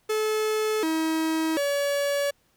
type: tone with pitch steps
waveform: 45% pulse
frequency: 432.1 / 319.7 / 568 Hz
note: A4 / D#4 / C#5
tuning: -31 / +47 / +42 cents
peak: -23 dBFS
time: 0.09-2.31 s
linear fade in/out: 10 ms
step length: 740 ms
effects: pink hiss -66 dBFS RMS until 2.56 s